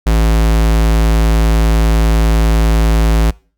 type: tone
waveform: square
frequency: 55 Hz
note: A1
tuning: in tune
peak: -9 dBFS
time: 0.06-3.31 s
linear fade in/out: 10 ms
effects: noise-tail reverb RT60 0.4 s tail -24 dB re dry